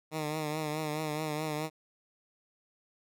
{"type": "tone with vibrato", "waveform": "10% pulse", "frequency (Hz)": 153.5, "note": "D#3", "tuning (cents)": -23, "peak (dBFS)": -24, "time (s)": [0.11, 1.7], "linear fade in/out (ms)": 50, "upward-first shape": "triangle", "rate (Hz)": 4.7, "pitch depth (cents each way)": 58, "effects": []}